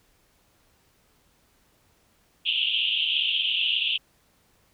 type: band-pass noise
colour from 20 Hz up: pink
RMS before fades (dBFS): -25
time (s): 2.45-3.98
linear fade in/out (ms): 20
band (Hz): 2700 to 3400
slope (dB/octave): 96
effects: pink hiss -64 dBFS RMS until 4.73 s